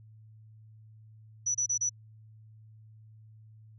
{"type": "tone bursts", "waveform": "sine", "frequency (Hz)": 5920, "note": "F#8", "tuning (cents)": 0, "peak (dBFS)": -26, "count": 4, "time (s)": [1.46, 1.895], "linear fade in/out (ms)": 10, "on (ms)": 87, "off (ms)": 29, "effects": ["added 109 Hz sine -51 dBFS peak until 3.78 s"]}